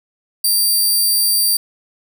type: tone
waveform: 10% pulse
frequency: 4699 Hz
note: D8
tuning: in tune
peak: -6 dBFS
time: 0.44-1.57 s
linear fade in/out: 5 ms
effects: none